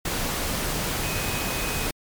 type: tone in noise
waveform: sine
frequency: 2514 Hz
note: D#7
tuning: 17 cents sharp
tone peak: -34 dBFS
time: 1.03-1.87 s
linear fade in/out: 5 ms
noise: pink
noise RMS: -27 dBFS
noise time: 0.05-1.91 s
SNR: -10 dB
effects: MP3 96 kbps